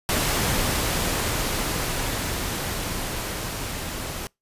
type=noise with level ramp; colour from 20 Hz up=pink; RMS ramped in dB=-22 to -32 dBFS; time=0.09-4.27 s; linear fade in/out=0 ms; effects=noise-tail reverb RT60 0.2 s tail -26 dB re dry + resampled to 32000 Hz